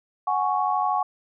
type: chord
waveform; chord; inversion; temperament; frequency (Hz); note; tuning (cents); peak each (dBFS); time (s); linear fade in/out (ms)
sine; F# suspended second; none; just; 740 / 832.5 / 1110; F#5 / G#5 / C#6; 0 / +4 / +2; -25; 0.27-1.03; 5
effects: none